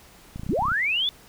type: clicks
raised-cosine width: 5 ms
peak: -22 dBFS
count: 11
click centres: 0.36 / 0.396 / 0.434 / 0.465 / 0.497 / 0.532 / 0.591 / 0.623 / 0.654 / 0.684 / 0.718 s
type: linear sweep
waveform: sine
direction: up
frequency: 138.59 to 3551 Hz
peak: -21 dBFS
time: 0.49-1.09 s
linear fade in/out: 0 ms
effects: pink hiss -51 dBFS RMS until 1.28 s